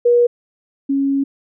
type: tone pair in turn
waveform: sine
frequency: 480.6 / 275.6 Hz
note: B4 / C#4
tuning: -47 / -10 cents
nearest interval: minor seventh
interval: 963 cents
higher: first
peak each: -9 / -14 dBFS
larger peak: first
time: 0.05-0.27 / 0.89-1.24 s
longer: second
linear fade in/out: 10 ms
effects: none